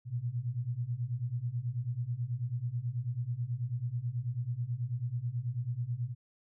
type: beating tone pair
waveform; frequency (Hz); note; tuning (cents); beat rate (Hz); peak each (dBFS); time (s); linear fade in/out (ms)
sine; 115.9 / 125.1; A#2 / B2; -10 / +23; 9.2; -36 / -34; 0.05-6.15; 50
effects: none